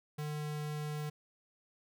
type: tone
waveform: square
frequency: 150.2 Hz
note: D3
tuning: 39 cents sharp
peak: -37 dBFS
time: 0.18-1.1 s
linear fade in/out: 10 ms
effects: none